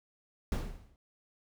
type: noise with exponential decay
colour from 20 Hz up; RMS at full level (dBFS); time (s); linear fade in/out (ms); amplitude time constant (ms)
brown; -27; 0.52-0.96; 1; 95
effects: none